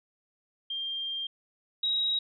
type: tone pair in turn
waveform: sine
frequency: 3190 / 3818 Hz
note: G7 / A#7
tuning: +30 / +41 cents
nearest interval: minor third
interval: 311 cents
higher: second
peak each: -31 / -25 dBFS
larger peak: second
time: 0.7-1.27 / 1.83-2.19 s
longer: first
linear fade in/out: 5 ms
effects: none